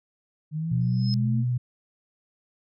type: linear sweep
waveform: sine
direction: up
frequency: 150.7 to 227.7 Hz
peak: -26 dBFS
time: 0.51-1.45 s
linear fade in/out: 50 ms
type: tone with vibrato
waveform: sine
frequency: 123.47 Hz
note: B2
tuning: in tune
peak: -22 dBFS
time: 0.71-1.58 s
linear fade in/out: 10 ms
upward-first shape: square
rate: 18 Hz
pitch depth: 15 cents each way
type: tone with exponential growth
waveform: sine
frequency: 5150 Hz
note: E8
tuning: 41 cents flat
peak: -28 dBFS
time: 0.81-1.14 s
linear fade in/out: 0 ms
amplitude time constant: 71 ms
effects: none